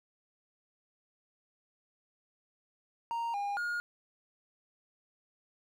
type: tone with pitch steps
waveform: triangle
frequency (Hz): 930 / 809 / 1428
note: A#5 / G#5 / F6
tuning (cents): -4 / -46 / +38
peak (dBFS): -30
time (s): 3.11-3.8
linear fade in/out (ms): 0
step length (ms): 230
effects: none